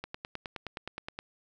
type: click train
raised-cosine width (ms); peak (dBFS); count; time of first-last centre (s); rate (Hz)
0.3; -21; 12; 0.04-1.189; 9.57
effects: none